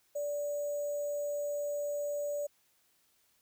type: tone with sample-and-hold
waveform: sine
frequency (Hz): 582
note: D5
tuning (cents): -16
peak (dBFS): -32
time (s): 0.15-2.47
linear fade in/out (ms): 10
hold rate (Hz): 7350
effects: white hiss -71 dBFS RMS until 3.41 s